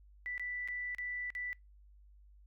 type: tone with dropouts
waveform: sine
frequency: 1975.5 Hz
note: B6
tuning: in tune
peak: -37 dBFS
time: 0.26-1.53 s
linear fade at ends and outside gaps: 0 ms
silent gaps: 0.379-0.396 / 0.676-0.685 / 0.948-0.984 / 1.303-1.351 s
effects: noise-tail reverb RT60 0.2 s tail -25 dB re dry + added 50 Hz sine -57 dBFS peak until 2.46 s